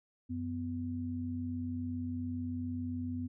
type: tone pair together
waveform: sine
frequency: 92.5 / 250.3 Hz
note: F#2 / B3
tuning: 0 / +23 cents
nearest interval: octave + perfect fourth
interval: 1723 cents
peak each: -39 / -36 dBFS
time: 0.29-3.28 s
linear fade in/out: 20 ms
effects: none